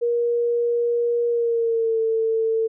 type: tone with pitch glide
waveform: sine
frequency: 474.1 to 447.7 Hz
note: A#4 to A4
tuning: +29 to +30 cents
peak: -18 dBFS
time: 0.01-2.68 s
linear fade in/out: 20 ms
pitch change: -99 cents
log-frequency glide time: 1.28-2 s
effects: none